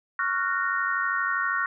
sine chord, Gb major seventh, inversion second, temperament just, 1110 / 1387.5 / 1480 / 1850 Hz, Db6 / F6 / Gb6 / Bb6, +2 / -12 / 0 / -14 cents, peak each -29 dBFS, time 0.19-1.66 s, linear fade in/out 2 ms, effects none

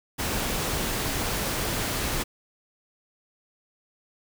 pink noise, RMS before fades -28 dBFS, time 0.18-2.24 s, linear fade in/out 20 ms, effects none

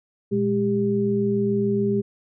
sine tone cluster, 119.9 / 206.9 / 397.1 Hz, A#2 / G#3 / G4, +49 / -6 / +22 cents, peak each -29 / -22 / -22 dBFS, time 0.31-2.02 s, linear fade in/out 20 ms, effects none

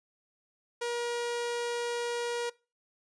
sawtooth tone, 476.7 Hz, A#4, 39 cents sharp, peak -27 dBFS, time 0.81-2.5 s, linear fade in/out 10 ms, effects noise-tail reverb RT60 0.3 s tail -22 dB re dry + resampled to 22050 Hz

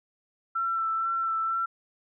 sine tone with vibrato, 1339 Hz, E6, 27 cents sharp, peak -25 dBFS, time 0.55-1.66 s, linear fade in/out 10 ms, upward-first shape sine, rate 2.1 Hz, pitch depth 18 cents each way, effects none

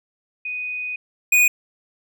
sine / square tone pair in turn, 2489 / 2472 Hz, D#7 / D#7, 0 / -12 cents, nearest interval unison, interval 12 cents, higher first, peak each -25 / -13 dBFS, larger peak second, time 0.45-0.96 / 1.32-1.48 s, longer first, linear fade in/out 5 ms, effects none

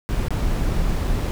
brown noise with dropouts, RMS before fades -21 dBFS, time 0.09-1.31 s, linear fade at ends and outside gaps 0 ms, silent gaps 0.284-0.306 / 1.072-1.077 s, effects none

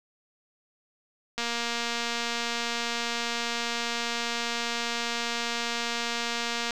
click train, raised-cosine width 0.2 ms, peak -13 dBFS, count 1253, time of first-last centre 1.38-6.708 s, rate 235 Hz, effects none

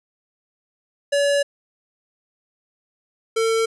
square tone pair in turn, 569 / 450.5 Hz, C#5 / A4, +45 / +41 cents, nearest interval major third, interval 404 cents, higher first, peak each -17 / -18 dBFS, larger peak first, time 1.12-1.43 / 3.36-3.66 s, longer first, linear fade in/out 10 ms, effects resampled to 24000 Hz

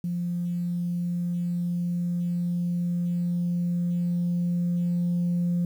sine tone with level ramp, 174.61 Hz, F3, in tune, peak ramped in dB -25 to -20 dBFS, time 0.04-5.65 s, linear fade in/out 2 ms, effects tanh soft clip ceiling -20 dBFS + 9-bit

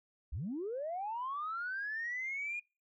sine linear sweep, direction up, 49.06 to 2456 Hz, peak -35 dBFS, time 0.32-2.6 s, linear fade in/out 10 ms, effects noise-tail reverb RT60 0.3 s tail -26 dB re dry + tanh soft clip ceiling -31 dBFS

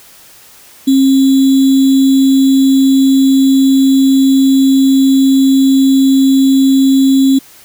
sine tone with sample-and-hold, 268.7 Hz, C4, 46 cents sharp, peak -5 dBFS, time 0.87-7.39 s, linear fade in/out 10 ms, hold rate 3675 Hz, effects white hiss -40 dBFS RMS until 7.64 s

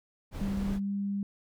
brown noise, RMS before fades -36 dBFS, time 0.31-0.8 s, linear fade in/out 50 ms
sine tone with pitch glide, 197.1 to 199.74 Hz, G3 to G3, +10 to +33 cents, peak -29 dBFS, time 0.41-1.23 s, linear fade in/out 2 ms, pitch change +23 cents, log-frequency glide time 0.76-0.9 s
effects none

